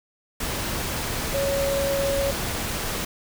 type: tone in noise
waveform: sine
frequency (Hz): 554.4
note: C#5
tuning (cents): 0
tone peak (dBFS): -22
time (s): 1.34-2.31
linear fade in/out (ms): 5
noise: pink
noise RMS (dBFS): -28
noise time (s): 0.4-3.05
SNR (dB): +3
effects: none